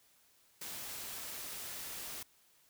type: noise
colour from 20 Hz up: white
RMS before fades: -44 dBFS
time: 0.61-2.23 s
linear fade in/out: 5 ms
effects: white hiss -68 dBFS RMS until 2.69 s